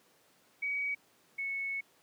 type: tone pair in turn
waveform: sine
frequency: 2264 / 2205 Hz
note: C#7 / C#7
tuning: +36 / -10 cents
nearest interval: unison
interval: 46 cents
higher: first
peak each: -31 / -33 dBFS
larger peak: first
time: 0.62-0.95 / 1.38-1.81 s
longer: second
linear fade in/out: 10 ms
effects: pink hiss -66 dBFS RMS until 2.02 s + high-pass 200 Hz 12 dB/octave